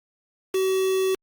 triangle tone with quantisation, 379.4 Hz, F#4, 43 cents sharp, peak -18 dBFS, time 0.54-1.15 s, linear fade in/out 5 ms, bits 5, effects Opus 48 kbps

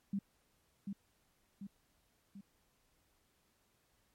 sine tone with echo, 198.4 Hz, G3, 21 cents sharp, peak -33 dBFS, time 0.13-0.19 s, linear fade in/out 5 ms, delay 740 ms, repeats 3, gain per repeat -5 dB, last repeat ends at 2.41 s, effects pink hiss -75 dBFS RMS until 4.14 s + MP3 64 kbps

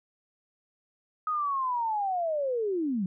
sine linear sweep, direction down, 1265 to 174.61 Hz, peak -26 dBFS, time 1.27-3.06 s, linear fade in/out 2 ms, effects none

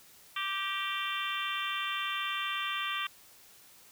harmonic tone with a mistuned harmonic, 392 Hz, G4, in tune, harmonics 3 / 4 / 5 / 6 / 7 / 8 / 9, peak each -36 / -41 / -41 / -40 / -39 / -39 / -41 dBFS, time 0.36-3.07 s, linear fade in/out 5 ms, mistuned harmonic 5, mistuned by -33 cents, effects white hiss -57 dBFS RMS until 3.91 s

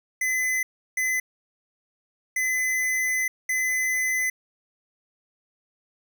square tone bursts at uneven times, 2024 Hz, B6, 42 cents sharp, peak -23 dBFS, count 4, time 0.21-0.63 / 0.97-1.2 / 2.36-3.28 / 3.49-4.3 s, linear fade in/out 5 ms, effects none

